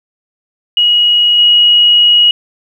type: tone with level steps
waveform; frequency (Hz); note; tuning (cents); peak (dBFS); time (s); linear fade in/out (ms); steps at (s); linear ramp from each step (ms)
sine; 2900; F#7; -35; -6 / -4; 0.77-2.31; 2; 1.38; 10
effects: 7-bit